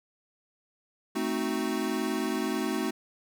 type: chord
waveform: square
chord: A diminished seventh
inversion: none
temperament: equal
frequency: 220 / 261.6 / 311.1 / 370 Hz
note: A3 / C4 / Eb4 / Gb4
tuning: 0 / 0 / 0 / 0 cents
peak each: -34 dBFS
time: 1.15-2.91 s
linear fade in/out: 10 ms
effects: none